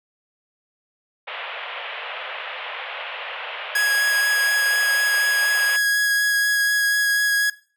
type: band-pass noise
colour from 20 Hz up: white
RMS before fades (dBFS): -32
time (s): 1.27-5.77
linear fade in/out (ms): 10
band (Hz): 490 to 3200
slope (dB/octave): 48
type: tone with vibrato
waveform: 45% pulse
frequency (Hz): 1661.2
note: G#6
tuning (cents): 0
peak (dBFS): -17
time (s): 3.75-7.5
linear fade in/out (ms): 5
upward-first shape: sine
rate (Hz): 4.1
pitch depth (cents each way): 9
effects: noise-tail reverb RT60 0.4 s tail -19 dB re dry